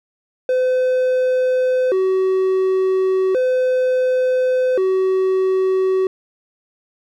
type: tone with vibrato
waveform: triangle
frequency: 438.7 Hz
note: A4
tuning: 5 cents flat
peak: -12 dBFS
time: 0.49-6.07 s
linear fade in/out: 2 ms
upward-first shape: square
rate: 0.35 Hz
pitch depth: 260 cents each way
effects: none